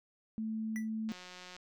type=tone; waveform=sine; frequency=220 Hz; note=A3; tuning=in tune; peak=-34 dBFS; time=0.38-1.12 s; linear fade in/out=0 ms
type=tone with exponential decay; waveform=square; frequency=1968 Hz; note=B6; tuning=7 cents flat; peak=-38 dBFS; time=0.76-0.89 s; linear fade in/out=0 ms; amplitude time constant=27 ms
type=click train; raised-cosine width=0.2 ms; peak=-32 dBFS; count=87; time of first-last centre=1.09-1.565 s; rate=181 Hz
effects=none